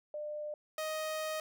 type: tone pair in turn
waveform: sine / sawtooth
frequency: 599 / 625 Hz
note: D5 / D#5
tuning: +34 / +8 cents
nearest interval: minor second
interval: 74 cents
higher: second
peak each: -37 / -31 dBFS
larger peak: second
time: 0.14-0.54 / 0.78-1.4 s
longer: second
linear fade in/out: 2 ms
effects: none